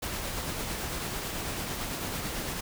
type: noise with tremolo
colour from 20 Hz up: pink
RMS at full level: -33 dBFS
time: 0.02-2.61 s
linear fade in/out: 10 ms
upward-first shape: triangle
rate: 9 Hz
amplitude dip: 30%
effects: none